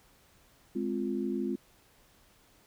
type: chord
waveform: sine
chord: F minor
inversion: first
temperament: just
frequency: 209.5 / 261.9 / 349.2 Hz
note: Ab3 / C4 / F4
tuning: +15 / +2 / 0 cents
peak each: -34 dBFS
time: 0.75-1.56 s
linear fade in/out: 10 ms
effects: pink hiss -63 dBFS RMS until 2.66 s